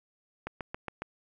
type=click train; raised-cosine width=0.5 ms; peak=-20 dBFS; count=5; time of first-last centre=0.47-1.02 s; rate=7.27 Hz; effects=none